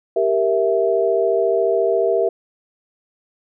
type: chord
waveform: sine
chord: E diminished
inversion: first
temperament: equal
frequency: 392 / 466.2 / 659.3 Hz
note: G4 / Bb4 / E5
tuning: 0 / 0 / 0 cents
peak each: -19 dBFS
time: 0.16-2.29 s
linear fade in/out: 5 ms
effects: none